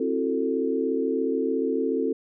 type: chord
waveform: sine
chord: F# half-diminished seventh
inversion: second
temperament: just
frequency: 266.4 / 333 / 370 / 444 Hz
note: C4 / E4 / F#4 / A4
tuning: +31 / +18 / 0 / +16 cents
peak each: -27 / -30 / -30 / -26 dBFS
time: 0-2.13 s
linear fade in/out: 5 ms
effects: none